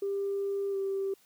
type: tone with pitch glide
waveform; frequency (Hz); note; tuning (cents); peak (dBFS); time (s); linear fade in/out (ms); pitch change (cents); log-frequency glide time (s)
sine; 397.3 to 390.2; G4 to G4; +23 to -8; -28; 0.02-1.14; 5; -31; 0.71-0.76
effects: tanh soft clip ceiling -24 dBFS + white hiss -64 dBFS RMS until 1.25 s